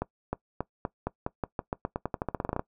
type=accelerating click train; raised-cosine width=1 ms; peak=-15 dBFS; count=22; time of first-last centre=0.02-2.594 s; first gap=310 ms; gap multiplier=0.89; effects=noise-tail reverb RT60 0.1 s tail -20 dB re dry